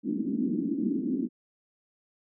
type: band-pass noise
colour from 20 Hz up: white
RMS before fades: -29 dBFS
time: 0.03-1.29 s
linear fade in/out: 50 ms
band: 200 to 310 Hz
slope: 48 dB/octave
effects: none